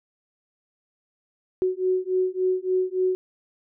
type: beating tone pair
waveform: sine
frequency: 369 / 372.5 Hz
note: F#4 / F#4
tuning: -5 / +12 cents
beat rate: 3.5 Hz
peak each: -24 dBFS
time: 1.62-3.15 s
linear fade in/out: 0 ms
effects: none